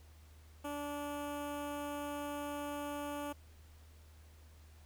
15% pulse tone with notch filter, 290.1 Hz, D4, 21 cents flat, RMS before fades -41 dBFS, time 0.64-3.33 s, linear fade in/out 10 ms, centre 4600 Hz, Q 1.1, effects added 77 Hz sine -56 dBFS peak until 4.85 s + pink hiss -66 dBFS RMS until 4.85 s

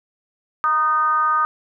sine tone with frequency modulation, 1234 Hz, D#6, 15 cents flat, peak -15 dBFS, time 0.64-1.45 s, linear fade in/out 0 ms, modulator 297 Hz, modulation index 0.59, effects none

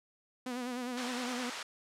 sawtooth tone with vibrato, 248 Hz, B3, 7 cents sharp, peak -32 dBFS, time 0.46-1.5 s, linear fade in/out 5 ms, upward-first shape sine, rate 9.8 Hz, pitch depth 57 cents each way
pink band-pass noise, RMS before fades -42 dBFS, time 0.97-1.63 s, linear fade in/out 5 ms, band 900 to 6700 Hz, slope 12 dB/octave
effects low-pass 11000 Hz 12 dB/octave

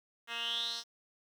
10% pulse tone with band-pass filter sweep, 233.1 Hz, A#3, in tune, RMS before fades -37 dBFS, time 0.27-0.84 s, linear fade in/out 50 ms, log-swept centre 2300 to 4900 Hz, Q 7.6, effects 10-bit

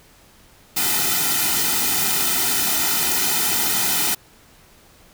white noise with comb filter, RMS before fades -20 dBFS, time 0.76-4.15 s, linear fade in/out 10 ms, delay 1.8 ms, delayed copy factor -0.95, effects pink hiss -51 dBFS RMS until 5.13 s

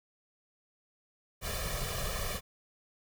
pink noise with comb filter, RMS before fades -35 dBFS, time 1.41-2.41 s, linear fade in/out 50 ms, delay 1.7 ms, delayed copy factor +0.9, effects none

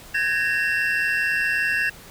triangle tone cluster, 1540 / 1665 / 1833 / 2711 Hz, G6 / G#6 / A#6 / E7, -31 / +4 / -30 / +48 cents, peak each -29 / -21 / -25 / -24 dBFS, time 0.14-1.9 s, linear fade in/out 10 ms, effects pink hiss -44 dBFS RMS until 2.1 s

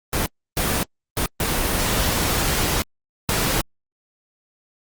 pink noise bursts at uneven times, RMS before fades -21 dBFS, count 5, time 0.13-0.26 / 0.57-0.83 / 1.17-1.26 / 1.4-2.82 / 3.29-3.61 s, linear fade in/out 0 ms, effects Opus 24 kbps

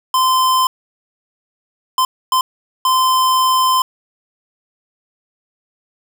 square tone bursts at uneven times, 1033 Hz, C6, 22 cents flat, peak -12 dBFS, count 4, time 0.14-0.67 / 1.98-2.05 / 2.32-2.41 / 2.85-3.82 s, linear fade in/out 2 ms, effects none

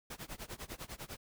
pink noise with tremolo, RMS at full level -43 dBFS, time 0.1-1.17 s, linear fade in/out 5 ms, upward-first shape sine, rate 10 Hz, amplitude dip 95%, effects none

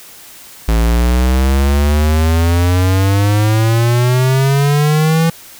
square exponential sweep, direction up, 55 to 166.2 Hz, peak -10 dBFS, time 0.68-5.3 s, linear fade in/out 5 ms, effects white hiss -37 dBFS RMS until 5.59 s

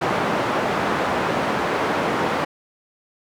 white band-pass noise, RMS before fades -22 dBFS, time 0.01-2.45 s, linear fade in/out 10 ms, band 140 to 1100 Hz, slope 12 dB/octave, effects none

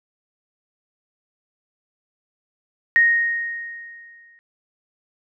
sine tone with exponential decay, 1864.7 Hz, A#6, in tune, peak -10 dBFS, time 2.96-4.39 s, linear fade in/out 0 ms, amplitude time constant 310 ms, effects none

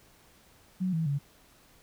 sine tone with pitch steps, 185 / 161.98 / 141.83 Hz, F#3 / E3 / C#3, 0 / -30 / +40 cents, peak -26 dBFS, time 0.8-1.19 s, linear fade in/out 20 ms, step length 130 ms, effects pink hiss -60 dBFS RMS until 1.82 s

